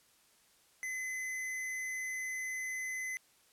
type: tone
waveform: square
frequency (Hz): 2033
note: B6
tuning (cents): +50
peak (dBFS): -37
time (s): 0.83-3.17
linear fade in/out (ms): 0
effects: white hiss -67 dBFS RMS until 3.52 s + low-pass 12000 Hz 12 dB/octave